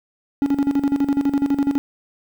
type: tone with tremolo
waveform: triangle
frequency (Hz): 280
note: C#4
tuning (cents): +18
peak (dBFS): -12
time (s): 0.42-1.78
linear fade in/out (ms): 0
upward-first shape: square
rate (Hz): 12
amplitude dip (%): 75
effects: 9-bit